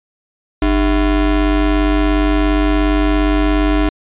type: ring-modulated tone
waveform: square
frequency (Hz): 175.6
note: F3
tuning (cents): +10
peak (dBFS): -9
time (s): 0.62-3.89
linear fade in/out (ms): 2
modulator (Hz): 127
effects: resampled to 8000 Hz